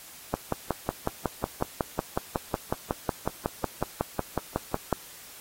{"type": "click train", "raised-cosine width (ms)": 1, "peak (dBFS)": -11, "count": 26, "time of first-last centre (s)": [0.34, 4.927], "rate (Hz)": 5.45, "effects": ["white hiss -47 dBFS RMS until 5.4 s", "AAC 48 kbps"]}